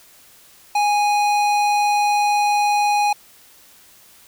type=tone with tanh clipping; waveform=sine; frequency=827 Hz; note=G#5; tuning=8 cents flat; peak=-17 dBFS; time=0.75-3.13 s; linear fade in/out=5 ms; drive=18 dB; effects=white hiss -49 dBFS RMS until 4.27 s